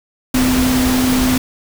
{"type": "tone in noise", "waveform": "sine", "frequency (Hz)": 255, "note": "C4", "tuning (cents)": -44, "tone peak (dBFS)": -13, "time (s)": [0.34, 1.38], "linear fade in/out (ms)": 5, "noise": "pink", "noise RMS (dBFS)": -19, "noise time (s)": [0.34, 1.38], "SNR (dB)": 3, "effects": []}